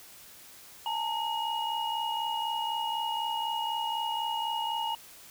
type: tone cluster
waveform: sine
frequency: 849 / 913 / 2887 Hz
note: G#5 / A#5 / F#7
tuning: +38 / -36 / -43 cents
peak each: -36 / -31 / -35 dBFS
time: 0.86-4.95 s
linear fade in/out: 2 ms
effects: white hiss -51 dBFS RMS until 5.3 s